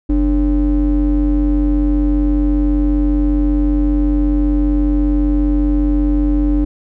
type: ring-modulated tone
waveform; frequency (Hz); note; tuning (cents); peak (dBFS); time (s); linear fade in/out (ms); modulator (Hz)
triangle; 124.6; B2; +16; -6; 0.09-6.65; 10; 172
effects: none